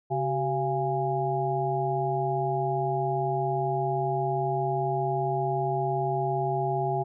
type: harmonic tone with a mistuned harmonic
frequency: 137.5 Hz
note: C#3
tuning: 14 cents flat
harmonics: 1 / 3 / 5 / 6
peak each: -30 / -30 / -30 / -30 dBFS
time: 0.1-7.04 s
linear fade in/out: 20 ms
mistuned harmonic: 3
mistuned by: -130 cents
effects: none